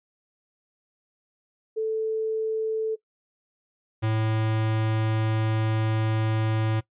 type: tone pair in turn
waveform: sine / square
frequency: 440 / 110 Hz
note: A4 / A2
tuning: 0 / 0 cents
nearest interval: 2 octaves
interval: 2400 cents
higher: first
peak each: -23 dBFS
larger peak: neither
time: 1.76-2.96 / 4.02-6.81 s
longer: second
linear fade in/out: 20 ms
effects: noise-tail reverb RT60 0.1 s tail -20 dB re dry + resampled to 8000 Hz